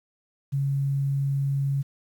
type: tone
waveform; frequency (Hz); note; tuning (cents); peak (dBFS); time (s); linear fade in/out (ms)
sine; 138.59; C#3; 0; -22; 0.52-1.83; 20
effects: 9-bit